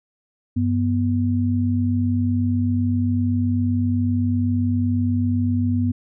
sine tone pair together, 97.27 / 245.1 Hz, G2 / B3, -13 / -13 cents, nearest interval octave + major third, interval 1600 cents, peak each -20 / -20 dBFS, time 0.56-5.92 s, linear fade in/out 10 ms, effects none

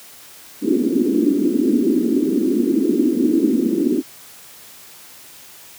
white band-pass noise, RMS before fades -17 dBFS, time 0.61-4.03 s, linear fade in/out 50 ms, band 230 to 350 Hz, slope 48 dB/octave, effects white hiss -42 dBFS RMS until 5.78 s + high-pass 80 Hz 12 dB/octave

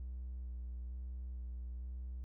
triangle tone with vibrato, 61.74 Hz, B1, in tune, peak -38 dBFS, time 0-2.24 s, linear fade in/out 0 ms, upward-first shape square, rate 1.1 Hz, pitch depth 20 cents each way, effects tanh soft clip ceiling -36 dBFS

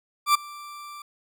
40% pulse tone with ADSR envelope, 1175 Hz, D6, 1 cent sharp, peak -13 dBFS, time 0.26-1.02 s, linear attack 86 ms, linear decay 10 ms, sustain -24 dB, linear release 3 ms, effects none

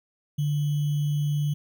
sine tone with sample-and-hold, 146.83 Hz, D3, in tune, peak -22 dBFS, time 0.38-1.54 s, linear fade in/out 10 ms, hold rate 3150 Hz, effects none

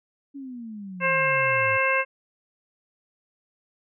sine exponential sweep, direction down, 285.2 to 102.4 Hz, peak -34 dBFS, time 0.34-1.78 s, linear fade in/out 20 ms
harmonic tone, 532 Hz, C5, 29 cents sharp, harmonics 1 / 2 / 3 / 4 / 5, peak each -26 / -26 / -26 / -26 / -26 dBFS, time 1-2.05 s, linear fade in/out 50 ms
effects none

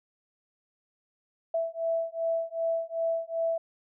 sine beating tone pair, 659.3 / 661.9 Hz, E5 / E5, 0 / +7 cents, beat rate 2.6 Hz, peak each -30 dBFS, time 1.54-3.58 s, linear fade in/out 5 ms, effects none

